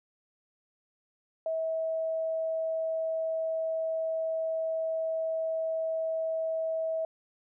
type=tone; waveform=sine; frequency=646 Hz; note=E5; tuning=35 cents flat; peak=-28 dBFS; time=1.46-7.05 s; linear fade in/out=2 ms; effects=none